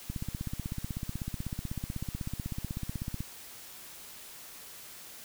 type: click train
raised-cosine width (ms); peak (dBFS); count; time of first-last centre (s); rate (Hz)
5; -22; 51; 0.1-3.206; 16.1
effects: white hiss -48 dBFS RMS until 5.24 s